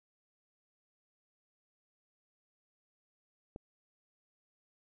click, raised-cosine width 2 ms, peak -30 dBFS, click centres 3.561 s, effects none

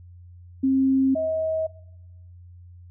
sine tone pair in turn, 266.6 / 637 Hz, C4 / D#5, +33 / +41 cents, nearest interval octave + minor third, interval 1508 cents, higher second, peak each -17 / -22 dBFS, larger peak first, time 0.63-1.15 / 1.15-1.67 s, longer neither, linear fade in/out 10 ms, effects noise-tail reverb RT60 0.9 s tail -20 dB re dry + added 88 Hz sine -43 dBFS peak until 2.9 s

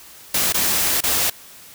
white noise with dropouts, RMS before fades -19 dBFS, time 0.34-1.3 s, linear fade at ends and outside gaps 5 ms, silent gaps 0.525-0.542 / 1.007-1.036 s, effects white hiss -43 dBFS RMS until 1.74 s

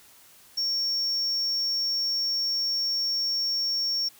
triangle tone, 5500 Hz, F8, 27 cents flat, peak -23 dBFS, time 0.57-4.09 s, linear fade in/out 10 ms, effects white hiss -54 dBFS RMS until 4.19 s

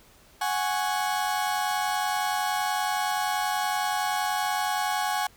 35% pulse chord, F# suspended second, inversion none, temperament equal, 740 / 830.6 / 1108.7 Hz, F#5 / G#5 / C#6, 0 / 0 / 0 cents, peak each -28 / -26 / -31 dBFS, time 0.41-5.27 s, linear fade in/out 5 ms, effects pink hiss -56 dBFS RMS until 5.36 s

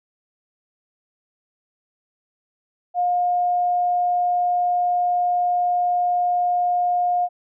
sine tone, 712 Hz, F5, 33 cents sharp, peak -17 dBFS, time 2.94-7.29 s, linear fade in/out 50 ms, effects none

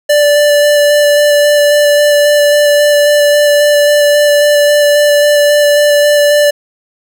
square tone with vibrato, 586 Hz, D5, 4 cents flat, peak -6 dBFS, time 0.09-6.51 s, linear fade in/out 10 ms, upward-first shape square, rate 3.7 Hz, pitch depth 8 cents each way, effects none

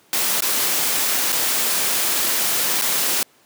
white noise with dropouts, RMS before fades -20 dBFS, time 0.13-3.23 s, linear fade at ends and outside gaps 1 ms, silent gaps 0.406-0.422 / 1.322-1.326 / 2.814-2.82 s, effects pink hiss -55 dBFS RMS until 3.45 s + high-pass 200 Hz 12 dB/octave

